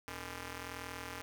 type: ring-modulated tone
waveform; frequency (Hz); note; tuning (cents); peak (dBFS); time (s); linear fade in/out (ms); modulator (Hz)
5% pulse; 182.4; F#3; -24; -28; 0.08-1.22; 0; 659
effects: none